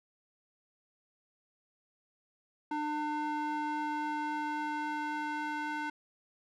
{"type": "tone with band-pass filter sweep", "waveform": "square", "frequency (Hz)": 300.6, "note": "D4", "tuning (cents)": 40, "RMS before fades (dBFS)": -35, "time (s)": [2.71, 5.9], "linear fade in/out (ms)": 5, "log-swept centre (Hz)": [820, 1300], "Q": 1.5, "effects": []}